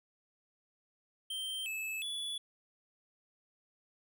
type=tone with pitch steps; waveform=square; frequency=3138 / 2607 / 3425 Hz; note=G7 / E7 / A7; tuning=+1 / -20 / -47 cents; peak=-37 dBFS; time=1.3-2.38 s; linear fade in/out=5 ms; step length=360 ms; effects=none